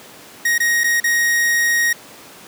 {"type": "tone with dropouts", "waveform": "45% pulse", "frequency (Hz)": 1877, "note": "A#6", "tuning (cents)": 11, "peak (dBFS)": -14, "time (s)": [0.45, 1.93], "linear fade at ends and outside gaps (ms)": 5, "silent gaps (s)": [[0.581, 0.601], [0.836, 0.841], [1.002, 1.04]], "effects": ["pink hiss -40 dBFS RMS until 2.47 s", "high-pass 200 Hz 12 dB/octave"]}